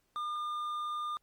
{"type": "tone with hard clipping", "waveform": "sine", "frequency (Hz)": 1207, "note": "D6", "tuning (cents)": 47, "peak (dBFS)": -35, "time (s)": [0.16, 1.17], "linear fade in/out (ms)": 0, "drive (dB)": 5, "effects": ["pink hiss -75 dBFS RMS until 1.22 s", "Opus 48 kbps"]}